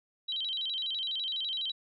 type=tone with vibrato; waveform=sine; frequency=3493 Hz; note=A7; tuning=13 cents flat; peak=-31 dBFS; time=0.28-1.72 s; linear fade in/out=10 ms; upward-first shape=square; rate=12 Hz; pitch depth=190 cents each way; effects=none